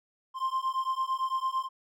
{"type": "beating tone pair", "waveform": "triangle", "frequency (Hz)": [1046.5, 1055.4], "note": ["C6", "C6"], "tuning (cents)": [0, 15], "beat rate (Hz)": 8.9, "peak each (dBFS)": -29, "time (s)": [0.34, 1.69], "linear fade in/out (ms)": 50, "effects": []}